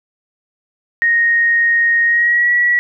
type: tone with pitch glide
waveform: sine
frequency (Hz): 1864.7 to 1933.8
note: A#6 to B6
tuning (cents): 0 to -37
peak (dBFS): -10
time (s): 1.02-2.79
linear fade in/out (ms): 0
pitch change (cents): +63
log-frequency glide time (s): 2.05-2.51
effects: none